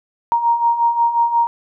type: beating tone pair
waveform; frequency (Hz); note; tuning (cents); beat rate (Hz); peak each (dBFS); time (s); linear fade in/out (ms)
sine; 932.3 / 937.9; A#5 / A#5; 0 / +10; 5.6; -20 / -14; 0.32-1.47; 0
effects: none